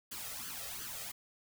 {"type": "noise with flanger", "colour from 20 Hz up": "white", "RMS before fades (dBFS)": -43, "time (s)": [0.11, 1.12], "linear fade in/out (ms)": 10, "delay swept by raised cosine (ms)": [0.64, 1.61], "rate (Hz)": 2.8, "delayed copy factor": 0.7, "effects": []}